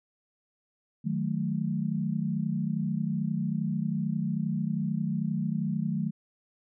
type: chord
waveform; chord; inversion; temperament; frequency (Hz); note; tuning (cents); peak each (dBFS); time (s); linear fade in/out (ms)
sine; D# diminished; none; equal with one note detuned; 155.56 / 185 / 218; D#3 / F#3 / A3; 0 / 0 / -16; -31 / -31 / -31; 1.04-6.11; 20
effects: none